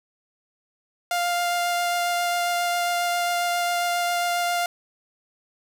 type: tone with vibrato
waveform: sawtooth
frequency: 700 Hz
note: F5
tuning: 4 cents sharp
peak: -18 dBFS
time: 1.11-4.66 s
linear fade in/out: 2 ms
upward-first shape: sine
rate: 7.4 Hz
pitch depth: 8 cents each way
effects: none